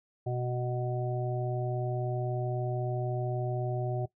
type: harmonic tone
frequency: 123.8 Hz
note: B2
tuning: 5 cents sharp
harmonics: 1 / 3 / 5 / 6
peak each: -31 / -36 / -38 / -39 dBFS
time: 0.26-4.06 s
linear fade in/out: 10 ms
effects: noise-tail reverb RT60 0.1 s tail -18 dB re dry